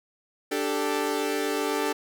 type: chord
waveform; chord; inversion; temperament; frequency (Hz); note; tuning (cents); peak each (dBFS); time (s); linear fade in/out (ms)
sawtooth; D suspended fourth; none; equal; 293.7 / 392 / 440; D4 / G4 / A4; 0 / 0 / 0; -26 / -26 / -25; 0.51-1.93; 10
effects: none